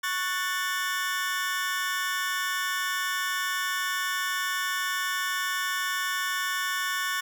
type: chord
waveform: sawtooth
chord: F# minor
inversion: second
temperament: just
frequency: 1110 / 1480 / 1776 Hz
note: C#6 / F#6 / A6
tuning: +2 / 0 / +16 cents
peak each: -28 / -28 / -27 dBFS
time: 0.03-7.21 s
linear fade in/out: 10 ms
effects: none